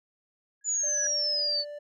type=tone with exponential growth; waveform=sine; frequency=1661.2 Hz; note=G#6; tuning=in tune; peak=-31 dBFS; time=0.61-1.07 s; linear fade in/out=2 ms; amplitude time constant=100 ms
type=exponential sweep; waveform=sine; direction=down; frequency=7040 to 4434 Hz; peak=-25 dBFS; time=0.64-1.65 s; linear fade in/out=50 ms
type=tone; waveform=triangle; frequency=587.3 Hz; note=D5; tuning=in tune; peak=-35 dBFS; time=0.83-1.79 s; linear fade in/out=10 ms
effects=none